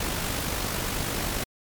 pink noise with amplitude modulation, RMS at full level -27 dBFS, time 0-1.44 s, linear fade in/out 5 ms, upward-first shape sine, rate 49.9 Hz, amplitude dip 40%, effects MP3 96 kbps

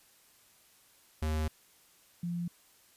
square / sine tone pair in turn, 77.78 / 173 Hz, D#2 / F3, 0 / -16 cents, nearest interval octave + major second, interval 1384 cents, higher second, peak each -30 / -32 dBFS, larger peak first, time 1.22-1.48 / 2.23-2.48 s, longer first, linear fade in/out 5 ms, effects white hiss -63 dBFS RMS until 2.96 s + resampled to 32000 Hz

